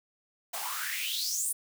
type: noise with high-pass filter sweep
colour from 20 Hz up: white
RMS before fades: -33 dBFS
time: 0.53-1.53 s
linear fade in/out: 10 ms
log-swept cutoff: 660 to 10000 Hz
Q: 6.9
effects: none